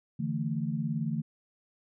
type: chord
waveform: sine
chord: D suspended second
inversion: none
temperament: equal with one note detuned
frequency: 146.83 / 164.81 / 223.2 Hz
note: D3 / E3 / A3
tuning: 0 / 0 / +25 cents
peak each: -33 dBFS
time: 0.19-1.22 s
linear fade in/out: 10 ms
effects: none